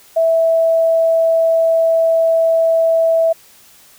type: tone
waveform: sine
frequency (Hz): 656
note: E5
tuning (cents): -9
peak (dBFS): -10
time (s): 0.16-3.33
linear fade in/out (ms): 10
effects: white hiss -46 dBFS RMS until 3.98 s